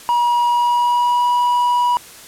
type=tone with pitch glide; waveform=triangle; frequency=959 to 972.9 Hz; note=A#5 to B5; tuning=+49 to -26 cents; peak=-11 dBFS; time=0.09-1.97 s; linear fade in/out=0 ms; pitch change=+25 cents; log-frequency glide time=0.46-1.3 s; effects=white hiss -39 dBFS RMS until 2.27 s + low-pass 12000 Hz 12 dB/octave